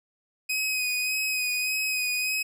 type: tone with vibrato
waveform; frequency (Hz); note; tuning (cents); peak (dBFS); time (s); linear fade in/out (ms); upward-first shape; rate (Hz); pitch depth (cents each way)
sawtooth; 2513; D#7; +17; -22; 0.49-2.43; 10; sine; 1.7; 26
effects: none